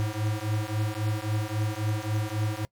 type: beating tone pair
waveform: square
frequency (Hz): 105.2 / 108.9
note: G#2 / A2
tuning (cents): +23 / -17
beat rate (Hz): 3.7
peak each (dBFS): -30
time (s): 0-2.65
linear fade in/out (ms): 0
effects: noise-tail reverb RT60 0.1 s tail -23 dB re dry + MP3 96 kbps